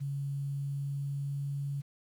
sine tone with pitch glide, 139.9 to 140.87 Hz, C#3 to C#3, +16 to +28 cents, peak -32 dBFS, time 0-1.82 s, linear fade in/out 20 ms, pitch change +12 cents, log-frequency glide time 0.34-1.5 s, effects 10-bit

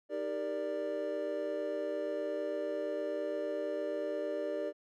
triangle chord, Eb major seventh, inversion none, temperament equal with one note detuned, 311.1 / 397.5 / 466.2 / 587.3 Hz, Eb4 / G4 / Bb4 / D5, 0 / +24 / 0 / 0 cents, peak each -40 / -38 / -39 / -34 dBFS, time 0.09-4.73 s, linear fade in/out 50 ms, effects none

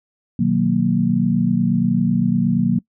sine chord, B major seventh, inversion none, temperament equal, 123.47 / 155.56 / 185 / 233.1 Hz, B2 / D#3 / F#3 / A#3, 0 / 0 / 0 / 0 cents, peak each -24 / -23 / -18 / -18 dBFS, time 0.39-2.79 s, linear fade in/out 5 ms, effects noise-tail reverb RT60 0.1 s tail -23 dB re dry

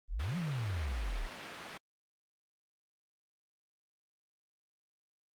sine exponential two-way sweep, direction up then down, 31.67 to 185 to 31.67 Hz, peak -33 dBFS, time 0.08-1.29 s, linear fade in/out 50 ms, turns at 0.37 s
white band-pass noise, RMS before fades -46 dBFS, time 0.19-1.78 s, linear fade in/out 10 ms, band 110 to 2700 Hz, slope 12 dB/octave
effects Opus 32 kbps

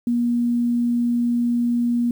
sine tone, 238.9 Hz, A#3, 43 cents sharp, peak -17 dBFS, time 0.07-2.11 s, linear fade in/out 2 ms, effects 8-bit

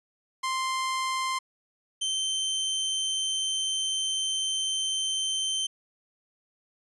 sawtooth tone pair in turn, 1046.5 / 3108 Hz, C6 / G7, 0 / -16 cents, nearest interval octave + perfect fifth, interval 1884 cents, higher second, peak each -23 dBFS, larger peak neither, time 0.43-1.39 / 2.01-5.67 s, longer second, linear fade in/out 10 ms, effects resampled to 24000 Hz

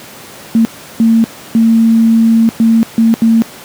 sine tone bursts at uneven times, 226.7 Hz, A#3, 48 cents flat, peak -4 dBFS, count 6, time 0.55-0.65 / 1-1.24 / 1.55-2.49 / 2.6-2.83 / 2.98-3.14 / 3.22-3.42 s, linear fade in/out 0 ms, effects pink hiss -32 dBFS RMS until 3.64 s + high-pass 150 Hz 12 dB/octave

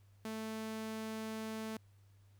sawtooth tone, 220 Hz, A3, in tune, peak -36 dBFS, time 0.25-1.77 s, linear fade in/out 2 ms, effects added 99 Hz sine -61 dBFS peak until 2.39 s + pink hiss -75 dBFS RMS until 2.39 s

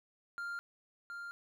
triangle tone with echo, 1396.9 Hz, F6, in tune, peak -36 dBFS, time 0.38-0.59 s, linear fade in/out 0 ms, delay 720 ms, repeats 1, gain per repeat -4 dB, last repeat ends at 1.31 s, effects none

